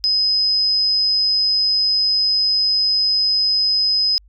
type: tone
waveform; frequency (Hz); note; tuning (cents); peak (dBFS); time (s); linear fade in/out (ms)
sine; 5050; D#8; +25; -14; 0.04-4.18; 0
effects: added 50 Hz sine -46 dBFS peak until 4.28 s